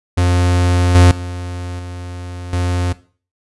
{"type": "tone with level steps", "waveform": "45% pulse", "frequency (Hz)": 88.9, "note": "F2", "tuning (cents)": 31, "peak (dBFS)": [-11, -5, -23, -26, -15], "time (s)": [0.17, 2.93], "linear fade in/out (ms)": 10, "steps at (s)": [0.95, 1.11, 1.79, 2.53], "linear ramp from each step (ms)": 2, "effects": ["noise-tail reverb RT60 0.4 s tail -17 dB re dry", "resampled to 24000 Hz"]}